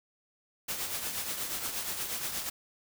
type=noise with tremolo; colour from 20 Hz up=white; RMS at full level=-33 dBFS; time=0.68-2.5 s; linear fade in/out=10 ms; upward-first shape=triangle; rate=8.4 Hz; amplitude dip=55%; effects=none